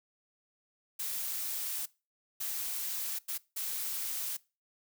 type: noise bursts at uneven times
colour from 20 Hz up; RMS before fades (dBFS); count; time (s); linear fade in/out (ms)
blue; -36; 4; 0.99-1.86 / 2.4-3.19 / 3.28-3.38 / 3.56-4.37; 10
effects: noise-tail reverb RT60 0.3 s tail -22 dB re dry